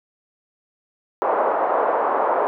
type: band-pass noise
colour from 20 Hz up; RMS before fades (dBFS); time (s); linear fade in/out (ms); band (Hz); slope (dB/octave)
pink; -20; 1.22-2.47; 0; 470 to 1100; 24
effects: none